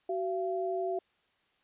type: tone pair together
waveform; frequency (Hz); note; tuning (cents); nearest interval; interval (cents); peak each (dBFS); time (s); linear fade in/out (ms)
sine; 376.6 / 682; F#4 / F5; +31 / -41; minor seventh; 1028; -32 / -33; 0.09-0.99; 5
effects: white hiss -71 dBFS RMS until 1.63 s + resampled to 8000 Hz